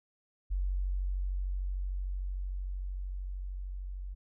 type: tone with level ramp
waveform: sine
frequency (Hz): 46.62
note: F#1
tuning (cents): +14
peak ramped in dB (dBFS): -28 to -37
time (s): 0.5-4.15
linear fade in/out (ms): 20
effects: none